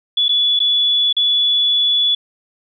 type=tone with dropouts; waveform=sine; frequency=3426 Hz; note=A7; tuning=47 cents flat; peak=-12 dBFS; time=0.17-2.15 s; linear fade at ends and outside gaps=5 ms; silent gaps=0.283-0.291 / 0.592-0.601 / 1.128-1.166 s; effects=none